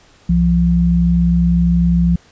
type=tone pair together; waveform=sine; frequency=64.58 / 172.4 Hz; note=C2 / F3; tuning=-22 / -22 cents; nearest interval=octave + perfect fourth; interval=1700 cents; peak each=-16 / -11 dBFS; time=0.29-2.16 s; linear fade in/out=5 ms; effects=pink hiss -49 dBFS RMS until 2.31 s + resampled to 16000 Hz